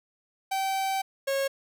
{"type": "tone pair in turn", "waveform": "45% pulse", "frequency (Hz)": [773, 546.6], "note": ["G5", "C#5"], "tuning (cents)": [-24, -24], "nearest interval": "tritone", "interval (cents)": 600, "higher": "first", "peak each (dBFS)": [-26, -25], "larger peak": "second", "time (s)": [[0.51, 1.02], [1.27, 1.48]], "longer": "first", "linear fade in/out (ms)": 10, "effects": []}